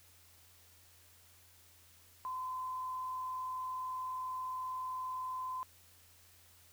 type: tone with frequency modulation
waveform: sine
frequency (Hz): 1024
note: C6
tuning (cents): -38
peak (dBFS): -37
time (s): 2.25-5.63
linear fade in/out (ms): 0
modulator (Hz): 37.1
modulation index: 0.3
effects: added 87 Hz sine -67 dBFS peak until 6.72 s + white hiss -63 dBFS RMS until 6.72 s